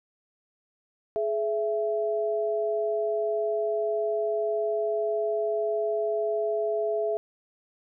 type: tone pair together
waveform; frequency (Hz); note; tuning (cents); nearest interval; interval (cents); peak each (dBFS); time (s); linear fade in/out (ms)
sine; 423.3 / 665; G#4 / E5; +33 / +15; minor sixth; 782; -27; 1.16-7.17; 0
effects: none